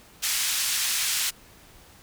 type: band-pass noise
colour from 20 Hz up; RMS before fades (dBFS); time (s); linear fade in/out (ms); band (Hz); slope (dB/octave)
white; -26; 0.22-1.31; 20; 1800 to 9500; 12
effects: pink hiss -52 dBFS RMS until 2.02 s